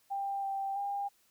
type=tone with pitch steps; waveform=sine; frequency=792 / 784 / 803 Hz; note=G5 / G5 / G5; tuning=+18 / 0 / +41 cents; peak=-32 dBFS; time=0.1-1.09 s; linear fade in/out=20 ms; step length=330 ms; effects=white hiss -69 dBFS RMS until 1.3 s